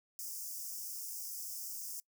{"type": "high-pass noise", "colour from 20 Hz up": "white", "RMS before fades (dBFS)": -43, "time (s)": [0.19, 2], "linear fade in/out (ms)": 0, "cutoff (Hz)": 5000, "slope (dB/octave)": 96, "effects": ["noise-tail reverb RT60 0.1 s tail -23 dB re dry"]}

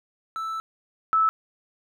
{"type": "tone pair in turn", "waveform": ["triangle", "sine"], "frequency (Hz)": [1318.5, 1307.9], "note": ["E6", "E6"], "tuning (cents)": [0, -14], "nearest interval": "unison", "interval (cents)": 14, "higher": "first", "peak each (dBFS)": [-26, -17], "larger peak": "second", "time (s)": [[0.36, 0.6], [1.13, 1.29]], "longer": "first", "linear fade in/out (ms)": 0, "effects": []}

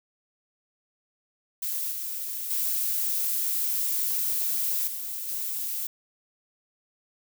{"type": "noise with level steps", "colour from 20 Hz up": "violet", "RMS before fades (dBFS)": [-30, -33, -27, -34, -31], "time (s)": [1.62, 5.87], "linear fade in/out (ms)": 5, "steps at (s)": [1.91, 2.5, 4.87, 5.28], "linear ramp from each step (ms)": 10, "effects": []}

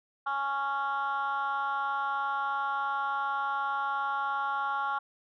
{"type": "chord", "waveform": "sine", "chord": "Db major", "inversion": "second", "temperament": "just", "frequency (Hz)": [831.5, 1108.7, 1385.9], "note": ["Ab5", "Db6", "F6"], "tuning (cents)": [2, 0, -14], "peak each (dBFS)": -31, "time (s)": [0.26, 4.99], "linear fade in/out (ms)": 10, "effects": ["tanh soft clip ceiling -23 dBFS"]}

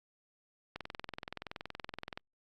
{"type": "click train", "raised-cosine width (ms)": 0.3, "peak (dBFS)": -24, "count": 31, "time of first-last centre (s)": [0.76, 2.175], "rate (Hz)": 21.2, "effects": ["Opus 48 kbps"]}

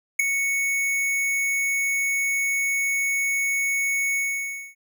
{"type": "tone with ADSR envelope", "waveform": "square", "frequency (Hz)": 2217, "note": "C#7", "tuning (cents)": 0, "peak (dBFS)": -13, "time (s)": [0.19, 4.75], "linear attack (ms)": 8, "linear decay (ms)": 5, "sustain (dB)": -9, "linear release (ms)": 590, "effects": []}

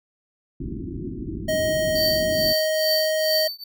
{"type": "low-pass noise", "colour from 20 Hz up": "white", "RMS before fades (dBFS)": -31, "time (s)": [0.6, 2.53], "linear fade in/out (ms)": 5, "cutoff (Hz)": 370, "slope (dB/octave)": 96}
{"type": "tone", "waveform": "square", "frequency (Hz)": 627, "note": "D#5", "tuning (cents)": 13, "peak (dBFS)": -21, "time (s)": [1.48, 3.48], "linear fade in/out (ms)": 10}
{"type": "tone with tremolo", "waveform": "square", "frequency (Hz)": 4543, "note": "C#8", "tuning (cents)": 42, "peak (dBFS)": -20, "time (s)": [1.95, 3.64], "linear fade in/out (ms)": 5, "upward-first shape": "triangle", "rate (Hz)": 2.3, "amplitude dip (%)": 100}
{"effects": []}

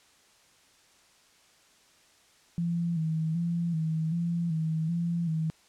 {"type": "tone with vibrato", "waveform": "sine", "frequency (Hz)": 164.81, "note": "E3", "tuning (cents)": 0, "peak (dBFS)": -26, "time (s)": [2.58, 5.5], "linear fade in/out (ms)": 0, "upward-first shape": "square", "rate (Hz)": 1.3, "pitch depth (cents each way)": 57, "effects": ["white hiss -61 dBFS RMS until 5.68 s", "low-pass 8000 Hz 12 dB/octave"]}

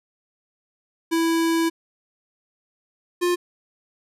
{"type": "tone pair in turn", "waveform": "square", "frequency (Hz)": [330, 353.3], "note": ["E4", "F4"], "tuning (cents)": [2, 20], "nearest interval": "minor second", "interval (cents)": 118, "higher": "second", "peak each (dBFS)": -19, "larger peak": "neither", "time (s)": [[1.11, 1.7], [3.21, 3.36]], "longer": "first", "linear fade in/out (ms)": 20, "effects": ["resampled to 32000 Hz"]}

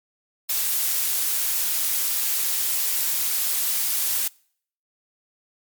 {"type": "noise", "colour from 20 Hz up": "blue", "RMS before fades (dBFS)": -23, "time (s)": [0.49, 4.28], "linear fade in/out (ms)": 5, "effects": ["noise-tail reverb RT60 0.6 s tail -26 dB re dry", "MP3 96 kbps"]}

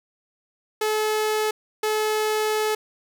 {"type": "tone pair in turn", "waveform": "sawtooth", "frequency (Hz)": [430, 430], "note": ["A4", "A4"], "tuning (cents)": [-40, -40], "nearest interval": "unison", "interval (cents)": 0, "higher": "neither", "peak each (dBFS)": -17, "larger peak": "neither", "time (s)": [[0.81, 1.51], [1.83, 2.75]], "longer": "second", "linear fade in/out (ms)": 5, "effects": []}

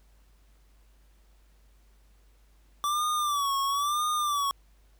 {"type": "tone with vibrato", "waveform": "square", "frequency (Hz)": 1158, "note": "D6", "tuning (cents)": -25, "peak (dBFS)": -26, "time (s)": [2.84, 4.51], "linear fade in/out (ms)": 0, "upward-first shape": "sine", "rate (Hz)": 1, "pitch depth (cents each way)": 94, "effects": ["added 50 Hz sine -57 dBFS peak until 4.99 s", "pink hiss -68 dBFS RMS until 4.99 s"]}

